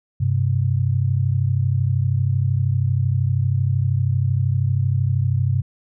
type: tone pair together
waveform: sine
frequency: 98 / 130.81 Hz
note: G2 / C3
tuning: 0 / 0 cents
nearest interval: perfect fourth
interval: 500 cents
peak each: -19 dBFS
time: 0.2-5.62 s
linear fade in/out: 10 ms
effects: none